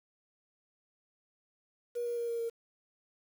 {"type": "tone with pitch steps", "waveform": "triangle", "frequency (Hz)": [479.8, 475.4, 471, 466.7, 462.4], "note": ["A#4", "A#4", "A#4", "A#4", "A#4"], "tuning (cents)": [50, 34, 18, 2, -14], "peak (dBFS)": -28, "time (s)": [1.95, 2.5], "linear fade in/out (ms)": 20, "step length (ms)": 110, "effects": ["tanh soft clip ceiling -30 dBFS", "9-bit"]}